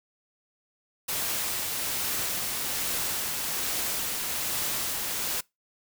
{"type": "noise with tremolo", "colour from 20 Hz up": "white", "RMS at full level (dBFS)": -29, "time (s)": [1.08, 5.41], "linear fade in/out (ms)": 10, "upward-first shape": "triangle", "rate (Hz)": 1.2, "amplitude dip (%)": 25, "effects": ["noise-tail reverb RT60 0.2 s tail -24 dB re dry"]}